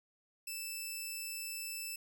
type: tone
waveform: 10% pulse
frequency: 2640 Hz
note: E7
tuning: 2 cents sharp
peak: -31 dBFS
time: 0.47-1.96 s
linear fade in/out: 5 ms
effects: none